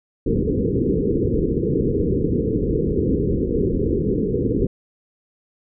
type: low-pass noise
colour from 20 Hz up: white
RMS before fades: -20 dBFS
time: 0.26-4.67 s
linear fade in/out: 5 ms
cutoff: 480 Hz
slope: 96 dB/octave
effects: none